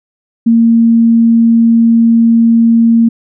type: tone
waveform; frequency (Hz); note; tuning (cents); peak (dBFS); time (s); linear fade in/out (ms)
sine; 230; A#3; -23; -4; 0.46-3.09; 10
effects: none